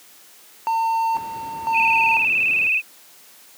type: tone with tremolo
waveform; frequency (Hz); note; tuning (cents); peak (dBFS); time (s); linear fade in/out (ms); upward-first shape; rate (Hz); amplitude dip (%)
triangle; 905; A5; +48; -16; 0.67-2.25; 0; square; 1; 70
type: noise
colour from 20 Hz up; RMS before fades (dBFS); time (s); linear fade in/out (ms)
brown; -33; 1.14-2.68; 10
type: tone with vibrato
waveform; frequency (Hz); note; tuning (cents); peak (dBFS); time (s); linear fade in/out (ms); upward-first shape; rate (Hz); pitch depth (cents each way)
sine; 2579; E7; -39; -16; 1.72-2.82; 50; square; 19; 53
effects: white hiss -48 dBFS RMS until 3.57 s + high-pass 200 Hz 12 dB/octave